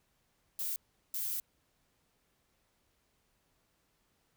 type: noise bursts at uneven times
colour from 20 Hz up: violet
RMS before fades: -36 dBFS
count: 2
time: 0.59-0.76 / 1.14-1.4 s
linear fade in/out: 2 ms
effects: pink hiss -75 dBFS RMS until 4.36 s